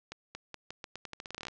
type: accelerating click train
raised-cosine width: 0.2 ms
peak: -23 dBFS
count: 18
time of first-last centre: 0.12-1.483 s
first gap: 230 ms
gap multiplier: 0.84
effects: low-pass 7000 Hz 12 dB/octave

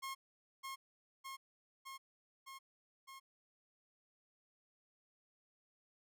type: tone with echo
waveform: sawtooth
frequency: 1076 Hz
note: C6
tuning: 48 cents sharp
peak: -38 dBFS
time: 0.02-0.15 s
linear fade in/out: 20 ms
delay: 610 ms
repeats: 5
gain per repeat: -2 dB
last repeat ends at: 3.2 s
effects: none

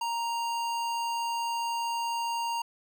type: tone with notch filter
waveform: square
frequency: 932.3 Hz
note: A#5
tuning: in tune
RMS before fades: -31 dBFS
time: 0.01-2.62 s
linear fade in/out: 5 ms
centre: 12000 Hz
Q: 1.3
effects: none

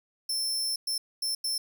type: tone bursts at uneven times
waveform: sawtooth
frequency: 5340 Hz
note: E8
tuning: 22 cents sharp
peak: -25 dBFS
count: 4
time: 0.29-0.76 / 0.87-0.98 / 1.22-1.35 / 1.44-1.58 s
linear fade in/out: 5 ms
effects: 10-bit

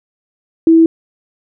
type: tone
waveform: sine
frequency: 327 Hz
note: E4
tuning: 14 cents flat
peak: -4 dBFS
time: 0.67-0.86 s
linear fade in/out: 2 ms
effects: none

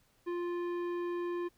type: tone with tanh clipping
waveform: sine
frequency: 349.2 Hz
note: F4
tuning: in tune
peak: -35 dBFS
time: 0.26-1.49 s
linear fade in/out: 20 ms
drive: 13 dB
effects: pink hiss -70 dBFS RMS until 1.57 s

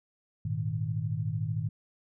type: chord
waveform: sine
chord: Ab suspended second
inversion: none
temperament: equal with one note detuned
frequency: 103.83 / 117.08 / 155.56 Hz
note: Ab2 / Bb2 / Eb3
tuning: 0 / +8 / 0 cents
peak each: -33 dBFS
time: 0.45-1.69 s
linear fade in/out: 5 ms
effects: none

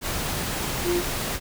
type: tone in noise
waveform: sine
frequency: 350 Hz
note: F4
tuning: 4 cents sharp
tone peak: -21 dBFS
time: 0.83-1.03 s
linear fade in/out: 50 ms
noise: pink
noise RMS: -28 dBFS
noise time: 0.01-1.4 s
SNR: +4 dB
effects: none

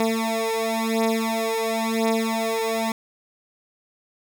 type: beating tone pair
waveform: 15% pulse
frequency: 224.1 / 225.06 Hz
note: A3 / A3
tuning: +32 / +39 cents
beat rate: 0.96 Hz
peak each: -18 dBFS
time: 0-2.92 s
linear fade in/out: 2 ms
effects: none

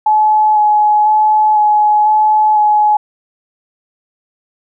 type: tone with vibrato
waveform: sine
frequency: 850 Hz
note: G#5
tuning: 40 cents sharp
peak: -7 dBFS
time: 0.06-2.97 s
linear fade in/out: 5 ms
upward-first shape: square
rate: 1 Hz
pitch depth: 12 cents each way
effects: none

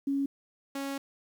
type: tone pair in turn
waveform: sine / sawtooth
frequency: 277.2 / 275.8 Hz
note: C#4 / C#4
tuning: 0 / -9 cents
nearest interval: unison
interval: 9 cents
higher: first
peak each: -26 / -29 dBFS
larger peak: first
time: 0.07-0.26 / 0.75-0.98 s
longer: second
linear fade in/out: 5 ms
effects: 10-bit

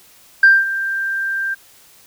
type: tone with ADSR envelope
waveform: sine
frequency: 1580 Hz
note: G6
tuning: 13 cents sharp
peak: -3 dBFS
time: 0.43-1.55 s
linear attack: 5 ms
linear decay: 210 ms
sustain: -15 dB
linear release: 18 ms
effects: tanh soft clip ceiling -2 dBFS + white hiss -48 dBFS RMS until 2.06 s

